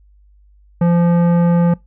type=tone with tanh clipping; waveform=sine; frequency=172.2 Hz; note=F3; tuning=24 cents flat; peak=-12 dBFS; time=0.81-1.74 s; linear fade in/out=5 ms; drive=14 dB; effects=noise-tail reverb RT60 0.2 s tail -23 dB re dry + added 50 Hz sine -46 dBFS peak until 1.86 s